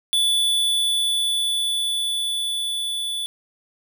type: tone with level ramp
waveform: square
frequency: 3465 Hz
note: A7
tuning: 27 cents flat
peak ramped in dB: -17 to -25 dBFS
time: 0.13-3.26 s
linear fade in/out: 0 ms
effects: none